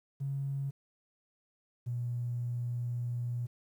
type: tone pair in turn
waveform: triangle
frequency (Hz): 138 / 120.71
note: C#3 / B2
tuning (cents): -7 / -39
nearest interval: major second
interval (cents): 232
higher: first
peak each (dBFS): -28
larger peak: neither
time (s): 0.2-0.71 / 1.86-3.47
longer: second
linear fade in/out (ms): 20
effects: tanh soft clip ceiling -30 dBFS + 11-bit